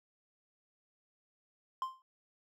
triangle tone with exponential decay, 1046.5 Hz, C6, in tune, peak -28 dBFS, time 1.82-2.02 s, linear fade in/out 1 ms, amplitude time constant 43 ms, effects none

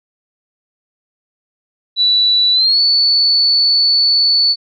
sine tone with pitch glide, 3951 to 4461 Hz, B7 to C#8, 0 to +10 cents, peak -9 dBFS, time 1.96-4.56 s, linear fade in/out 50 ms, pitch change +210 cents, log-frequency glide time 2.53-2.8 s, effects none

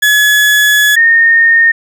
35% pulse / sine tone pair in turn, 1700 / 1836.7 Hz, G#6 / A#6, +40 / -26 cents, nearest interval minor second, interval 134 cents, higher second, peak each -4 dBFS, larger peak neither, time 0.02-0.96 / 0.96-1.72 s, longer first, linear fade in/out 10 ms, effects none

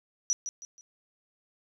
sine tone with echo, 5870 Hz, F#8, 15 cents flat, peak -23 dBFS, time 0.3-0.33 s, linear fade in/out 0 ms, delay 160 ms, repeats 3, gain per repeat -9 dB, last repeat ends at 0.81 s, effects none

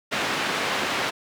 white band-pass noise, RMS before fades -26 dBFS, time 0.11-1.11 s, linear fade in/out 20 ms, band 160 to 2600 Hz, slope 12 dB/octave, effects none

